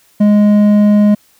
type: tone with hard clipping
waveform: sine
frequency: 207.7 Hz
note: G#3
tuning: in tune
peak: -7 dBFS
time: 0.2-1.15 s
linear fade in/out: 10 ms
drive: 6 dB
effects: white hiss -51 dBFS RMS until 1.39 s